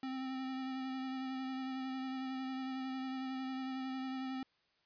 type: tone with vibrato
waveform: square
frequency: 262.1 Hz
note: C4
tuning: 3 cents sharp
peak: -39 dBFS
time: 0.03-4.43 s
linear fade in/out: 2 ms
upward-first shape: sine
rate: 11 Hz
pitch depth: 18 cents each way
effects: white hiss -75 dBFS RMS until 4.85 s + resampled to 11025 Hz